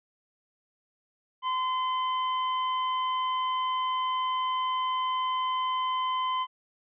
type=tone; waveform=45% pulse; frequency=1027 Hz; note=C6; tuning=33 cents flat; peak=-26 dBFS; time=1.42-6.47 s; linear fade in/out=50 ms; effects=resampled to 8000 Hz